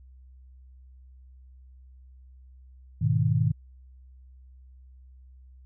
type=chord; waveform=sine; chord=G# minor; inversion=none; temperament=equal; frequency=103.83 / 123.47 / 155.56 Hz; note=G#2 / B2 / D#3; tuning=0 / 0 / 0 cents; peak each=-25 dBFS; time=3.01-3.52 s; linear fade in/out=10 ms; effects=added 64 Hz sine -48 dBFS peak until 5.65 s